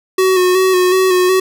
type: tone with vibrato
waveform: square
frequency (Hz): 370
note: F#4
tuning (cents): 0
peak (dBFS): -10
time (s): 0.18-1.4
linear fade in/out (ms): 5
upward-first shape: square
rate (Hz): 2.7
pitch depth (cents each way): 28
effects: none